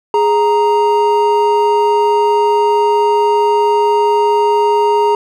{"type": "tone pair together", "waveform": "triangle", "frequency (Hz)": [415.3, 932.3], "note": ["G#4", "A#5"], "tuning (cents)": [0, 0], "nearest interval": "octave + major second", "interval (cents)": 1400, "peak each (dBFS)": -10, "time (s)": [0.14, 5.15], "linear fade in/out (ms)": 2, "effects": []}